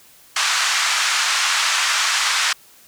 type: band-pass noise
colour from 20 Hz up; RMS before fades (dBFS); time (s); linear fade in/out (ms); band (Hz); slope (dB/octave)
pink; -19; 0.36-2.53; 5; 1100 to 7700; 24
effects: white hiss -49 dBFS RMS until 2.87 s